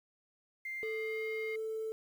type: tone with pitch glide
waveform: sine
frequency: 2097 to 2125 Hz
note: C7 to C7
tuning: +3 to +26 cents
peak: -37 dBFS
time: 0.65-1.56 s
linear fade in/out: 5 ms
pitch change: +23 cents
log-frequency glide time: 0.8-1.25 s
type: tone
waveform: sine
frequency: 440.9 Hz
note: A4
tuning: 4 cents sharp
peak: -34 dBFS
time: 0.83-1.92 s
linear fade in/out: 0 ms
effects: tanh soft clip ceiling -31 dBFS + 10-bit